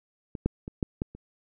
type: clicks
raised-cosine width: 3 ms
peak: -22 / -11 / -23 / -13 / -15 / -30 dBFS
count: 6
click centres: 0.352 / 0.46 / 0.679 / 0.828 / 1.019 / 1.15 s
effects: none